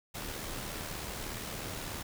pink noise with amplitude modulation, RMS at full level -38 dBFS, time 0.14-2.03 s, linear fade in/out 10 ms, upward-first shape sine, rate 76.6 Hz, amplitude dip 40%, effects none

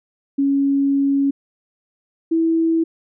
sine tone pair in turn, 277.6 / 327.4 Hz, C#4 / E4, +3 / -12 cents, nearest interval minor third, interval 285 cents, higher second, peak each -14 dBFS, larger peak neither, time 0.38-1.31 / 2.31-2.84 s, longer first, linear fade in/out 10 ms, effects none

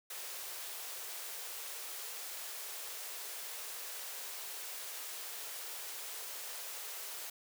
white high-pass noise, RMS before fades -44 dBFS, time 0.1-7.3 s, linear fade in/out 5 ms, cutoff 380 Hz, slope 48 dB/octave, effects none

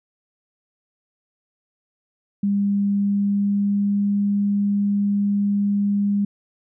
sine tone with pitch glide, 201 to 202.4 Hz, G3 to G#3, +44 to -44 cents, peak -17 dBFS, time 2.43-6.25 s, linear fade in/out 5 ms, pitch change +12 cents, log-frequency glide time 2.95-4.14 s, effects none

